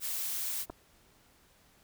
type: noise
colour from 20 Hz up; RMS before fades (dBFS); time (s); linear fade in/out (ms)
blue; -35; 0-0.66; 50
type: clicks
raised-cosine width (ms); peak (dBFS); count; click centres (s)
1; -28; 2; 0.698 / 0.701
effects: pink hiss -64 dBFS RMS until 1.83 s